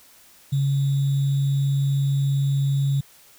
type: tone with sample-and-hold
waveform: sine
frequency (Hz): 138.59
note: C#3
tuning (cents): 0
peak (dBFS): -18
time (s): 0.52-3.01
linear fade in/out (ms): 10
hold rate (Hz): 3675
effects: white hiss -52 dBFS RMS until 3.38 s